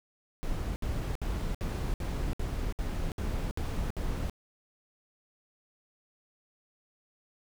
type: noise bursts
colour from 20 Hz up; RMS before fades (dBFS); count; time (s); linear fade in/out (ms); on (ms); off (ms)
brown; -32; 10; 0.43-4.297; 0; 330; 63
effects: none